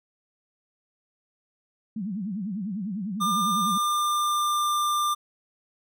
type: tone with vibrato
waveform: sine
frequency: 200 Hz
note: G3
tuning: 35 cents sharp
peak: -28 dBFS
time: 1.96-3.78 s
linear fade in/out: 5 ms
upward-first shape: sine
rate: 10 Hz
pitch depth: 210 cents each way
type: tone with pitch glide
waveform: square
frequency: 1200 to 1192.4 Hz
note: D6 to D6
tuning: +37 to +26 cents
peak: -23 dBFS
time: 3.2-5.15 s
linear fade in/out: 20 ms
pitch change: -11 cents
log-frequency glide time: 3.6-4.77 s
effects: none